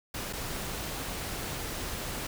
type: noise with dropouts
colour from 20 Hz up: pink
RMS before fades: -36 dBFS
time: 0.14-2.27 s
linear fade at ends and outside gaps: 5 ms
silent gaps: 0.328-0.332 s
effects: none